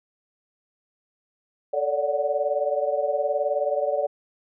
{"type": "chord", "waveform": "sine", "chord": "D major seventh", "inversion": "second", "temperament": "equal with one note detuned", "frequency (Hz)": [440, 568.3, 587.3, 740], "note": ["A4", "C#5", "D5", "F#5"], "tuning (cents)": [0, 43, 0, 0], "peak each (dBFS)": [-30, -25, -26, -30], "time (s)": [1.73, 4.07], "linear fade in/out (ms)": 10, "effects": []}